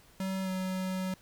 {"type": "tone with pitch glide", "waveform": "square", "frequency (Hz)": [190.3, 186.92], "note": ["F#3", "F#3"], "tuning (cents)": [49, 18], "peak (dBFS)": -32, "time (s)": [0.2, 1.14], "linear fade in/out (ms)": 2, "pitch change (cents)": -31, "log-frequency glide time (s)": [0.43, 0.5], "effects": ["pink hiss -60 dBFS RMS until 1.21 s"]}